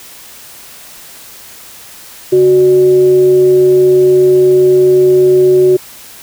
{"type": "tone with frequency modulation", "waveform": "sine", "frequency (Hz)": 370, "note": "F#4", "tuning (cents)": 0, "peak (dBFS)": -4, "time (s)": [2.32, 5.77], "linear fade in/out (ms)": 10, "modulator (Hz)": 228, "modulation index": 0.25, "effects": ["white hiss -34 dBFS RMS until 6.22 s"]}